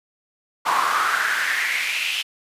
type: noise with high-pass filter sweep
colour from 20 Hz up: brown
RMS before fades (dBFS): -22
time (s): 0.65-2.23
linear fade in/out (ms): 20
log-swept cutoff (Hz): 1000 to 2900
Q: 5.1
effects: resampled to 32000 Hz